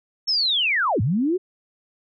sine linear two-way sweep, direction down then up, 5480 to 92.5 to 386.4 Hz, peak -18 dBFS, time 0.27-1.38 s, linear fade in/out 20 ms, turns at 1.01 s, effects none

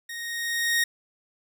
sawtooth tone with level ramp, 1864.7 Hz, A#6, in tune, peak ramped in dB -31 to -16 dBFS, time 0.09-0.84 s, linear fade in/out 5 ms, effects none

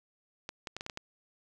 clicks, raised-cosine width 0.2 ms, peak -21 dBFS, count 7, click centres 0.491 / 0.672 / 0.766 / 0.809 / 0.864 / 0.898 / 0.974 s, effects none

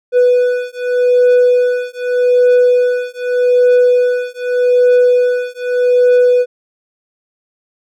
triangle beating tone pair, 493.9 / 494.73 Hz, B4 / B4, 0 / +3 cents, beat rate 0.83 Hz, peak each -10 dBFS, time 0.12-6.46 s, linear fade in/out 50 ms, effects none

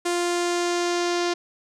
sawtooth tone with low-pass filter sweep, 349.2 Hz, F4, in tune, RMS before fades -24 dBFS, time 0.05-1.34 s, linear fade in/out 10 ms, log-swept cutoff 8600 to 5500 Hz, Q 1.9, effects none

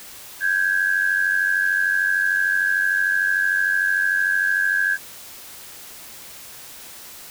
sine tone pair together, 1569 / 1662.3 Hz, G6 / G#6, +1 / +1 cents, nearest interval minor second, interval 100 cents, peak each -20 / -20 dBFS, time 0.4-4.98 s, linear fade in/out 50 ms, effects white hiss -40 dBFS RMS until 7.3 s

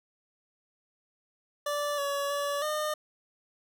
25% pulse tone with pitch steps, 583 / 565 / 572 / 608 Hz, D5 / C#5 / D5 / D#5, -13 / +33 / -46 / -40 cents, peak -25 dBFS, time 1.66-2.94 s, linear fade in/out 5 ms, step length 320 ms, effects none

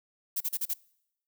violet noise bursts, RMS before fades -30 dBFS, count 5, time 0.36-0.739 s, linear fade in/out 10 ms, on 47 ms, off 36 ms, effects noise-tail reverb RT60 0.8 s tail -24 dB re dry

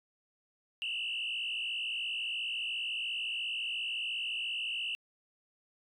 sine tone with frequency modulation, 2816 Hz, F7, 14 cents sharp, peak -32 dBFS, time 0.82-4.95 s, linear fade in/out 0 ms, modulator 57.1 Hz, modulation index 2.8, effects tanh soft clip ceiling -29 dBFS

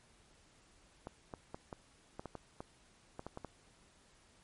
clicks, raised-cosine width 1 ms, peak -29 dBFS, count 12, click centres 1.071 / 1.338 / 1.545 / 1.728 / 2.195 / 2.257 / 2.353 / 2.605 / 3.194 / 3.266 / 3.374 / 3.447 s, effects pink hiss -66 dBFS RMS until 4.43 s + MP3 48 kbps

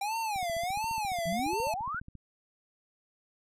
square tone with vibrato, 779 Hz, G5, 11 cents flat, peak -31 dBFS, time 0.01-1.74 s, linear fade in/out 5 ms, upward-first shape sine, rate 1.4 Hz, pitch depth 270 cents each way
click train, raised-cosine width 5 ms, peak -34 dBFS, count 27, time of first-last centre 0.36-2.153 s, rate 14.5 Hz
sine exponential sweep, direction up, 159.4 to 1568 Hz, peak -32 dBFS, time 1.26-2 s, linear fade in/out 10 ms
effects resampled to 32000 Hz

